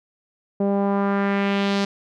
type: tone with low-pass filter sweep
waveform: sawtooth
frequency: 199.1 Hz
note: G3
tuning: 27 cents sharp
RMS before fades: -21 dBFS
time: 0.6-1.85 s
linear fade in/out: 5 ms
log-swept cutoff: 560 to 5000 Hz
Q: 1.7
effects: none